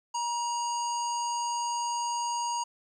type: harmonic tone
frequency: 950 Hz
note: A#5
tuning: 33 cents sharp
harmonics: 1 / 3 / 5 / 7 / 9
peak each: -29 / -42 / -42 / -37 / -47 dBFS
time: 0.14-2.64 s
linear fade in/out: 10 ms
effects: 11-bit